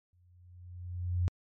sine tone with exponential growth, 89 Hz, F2, 33 cents sharp, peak -24 dBFS, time 0.13-1.28 s, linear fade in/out 0 ms, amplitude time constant 250 ms, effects MP3 32 kbps

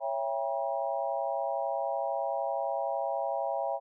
sine chord, C# diminished seventh, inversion none, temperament just, 554.4 / 665.2 / 798.3 / 957.9 Hz, C#5 / E5 / G5 / Bb5, 0 / +16 / +31 / +47 cents, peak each -34 / -33 / -34 / -38 dBFS, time 0-3.8 s, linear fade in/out 50 ms, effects none

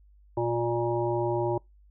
harmonic tone, 118.3 Hz, A#2, 26 cents sharp, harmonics 1 / 3 / 5 / 7 / 8, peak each -32 / -27 / -32 / -34 / -34 dBFS, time 0.37-1.58 s, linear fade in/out 5 ms, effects noise-tail reverb RT60 0.2 s tail -26 dB re dry + added 50 Hz sine -54 dBFS peak until 1.9 s

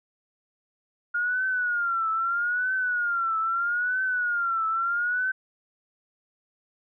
sine tone with vibrato, 1418 Hz, F6, 26 cents sharp, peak -23 dBFS, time 1.14-5.32 s, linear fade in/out 10 ms, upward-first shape triangle, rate 0.78 Hz, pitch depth 140 cents each way, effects none

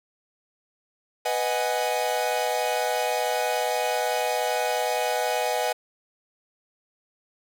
45% pulse chord, G# minor seventh, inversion first, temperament equal, 493.9 / 622.3 / 740 / 830.6 Hz, B4 / D#5 / F#5 / G#5, 0 / 0 / 0 / 0 cents, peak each -29 dBFS, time 1.25-5.73 s, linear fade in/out 10 ms, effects none

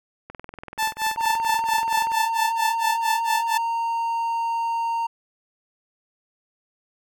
click train, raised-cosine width 0.5 ms, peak -22 dBFS, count 39, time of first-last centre 0.3-2.118 s, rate 20.9 Hz
sawtooth tone with tremolo, 880 Hz, A5, in tune, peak -16 dBFS, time 0.78-3.58 s, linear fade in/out 10 ms, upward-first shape sine, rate 4.4 Hz, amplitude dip 100%
triangle tone with pitch glide, 911 to 922.7 Hz, A#5 to A#5, -40 to -18 cents, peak -20 dBFS, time 1.17-5.07 s, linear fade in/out 10 ms, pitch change +22 cents, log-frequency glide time 2.17-3.44 s
effects none

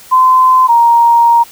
sine tone pair in turn, 1028 / 936 Hz, C6 / A#5, -31 / +7 cents, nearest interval major second, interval 162 cents, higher first, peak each -4 dBFS, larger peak neither, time 0.11-0.68 / 0.68-1.44 s, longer second, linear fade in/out 20 ms, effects white hiss -37 dBFS RMS until 1.51 s

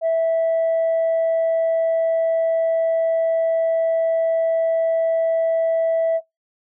sine tone, 656 Hz, E5, 9 cents flat, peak -14 dBFS, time 0.01-6.21 s, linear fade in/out 50 ms, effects noise-tail reverb RT60 0.2 s tail -26 dB re dry + tanh soft clip ceiling -14 dBFS

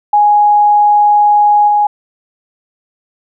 sine tone with level steps, 830.6 Hz, G#5, in tune, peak -5 / -7 dBFS, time 0.13-1.87 s, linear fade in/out 5 ms, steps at 1.67 s, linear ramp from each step 20 ms, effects none

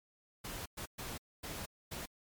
pink noise bursts at uneven times, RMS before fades -43 dBFS, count 5, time 0.44-0.66 / 0.77-0.86 / 0.98-1.18 / 1.43-1.66 / 1.91-2.06 s, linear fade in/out 10 ms, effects MP3 96 kbps

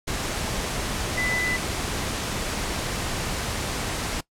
sine tone in noise, 2002 Hz, B6, 23 cents sharp, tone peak -24 dBFS, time 1.17-1.57 s, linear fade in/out 10 ms, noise pink, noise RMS -28 dBFS, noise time 0.07-4.21 s, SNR +1 dB, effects noise-tail reverb RT60 0.1 s tail -20 dB re dry + low-pass 10000 Hz 12 dB/octave

